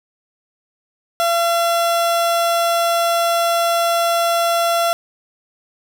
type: tone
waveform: 30% pulse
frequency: 680 Hz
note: F5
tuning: 46 cents flat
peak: -12 dBFS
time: 1.2-4.93 s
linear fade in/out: 0 ms
effects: none